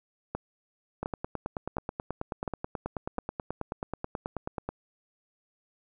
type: two click trains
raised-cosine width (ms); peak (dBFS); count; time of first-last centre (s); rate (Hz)
1; -17 / -18; 5 / 35; 0.35-3.187 / 1.03-4.69; 1.41 / 9.29
effects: none